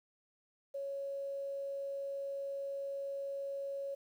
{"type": "tone with quantisation", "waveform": "sine", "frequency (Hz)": 554.4, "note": "C#5", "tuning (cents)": 0, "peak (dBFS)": -37, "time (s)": [0.74, 3.95], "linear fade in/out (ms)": 10, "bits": 11, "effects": []}